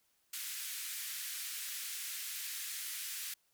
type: band-pass noise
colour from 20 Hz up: white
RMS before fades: -42 dBFS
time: 0.33-3.34 s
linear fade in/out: 5 ms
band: 1600 to 16000 Hz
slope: 24 dB/octave
effects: white hiss -75 dBFS RMS until 3.53 s